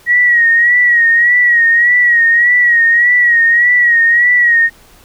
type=tone with vibrato; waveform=sine; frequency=1903 Hz; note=A#6; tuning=35 cents sharp; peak=-6 dBFS; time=0.06-4.7 s; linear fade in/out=50 ms; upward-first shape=sine; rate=1.7 Hz; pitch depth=58 cents each way; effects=pink hiss -44 dBFS RMS until 5.04 s